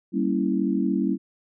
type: chord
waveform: sine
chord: G diminished seventh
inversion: none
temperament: equal with one note detuned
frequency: 195.21 / 233.1 / 277.2 / 329.6 Hz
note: G3 / Bb3 / Db4 / Fb4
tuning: -7 / 0 / 0 / 0 cents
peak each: -25 / -27 / -26 / -27 dBFS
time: 0.12-1.18 s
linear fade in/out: 50 ms
effects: none